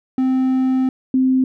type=tone pair in turn; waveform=triangle / sine; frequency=260 / 260 Hz; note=C4 / C4; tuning=-11 / -11 cents; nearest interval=unison; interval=0 cents; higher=neither; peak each=-12 dBFS; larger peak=neither; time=0.18-0.89 / 1.14-1.44 s; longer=first; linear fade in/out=2 ms; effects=none